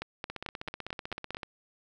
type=two click trains; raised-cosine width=0.3 ms; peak=-21 / -19 dBFS; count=19 / 7; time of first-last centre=0.3-1.432 / 0.02-1.347 s; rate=15.9 / 4.52 Hz; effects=none